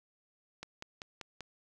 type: click train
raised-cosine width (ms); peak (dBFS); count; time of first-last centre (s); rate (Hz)
0.2; -25; 5; 0.63-1.407; 5.15
effects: none